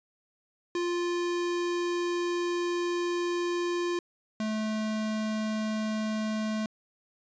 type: tone pair in turn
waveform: square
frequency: 349.2 / 216.6 Hz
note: F4 / A3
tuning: 0 / -27 cents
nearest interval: minor sixth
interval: 827 cents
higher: first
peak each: -28 / -29 dBFS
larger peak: first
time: 0.75-3.99 / 4.4-6.66 s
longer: first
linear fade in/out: 2 ms
effects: resampled to 16000 Hz